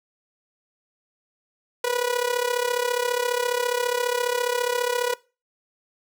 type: tone with amplitude modulation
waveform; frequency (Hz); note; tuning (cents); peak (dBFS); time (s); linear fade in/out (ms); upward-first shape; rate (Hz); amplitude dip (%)
sawtooth; 488.5; B4; -19; -15; 1.84-5.14; 5; sine; 34.7; 80
effects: noise-tail reverb RT60 0.3 s tail -21 dB re dry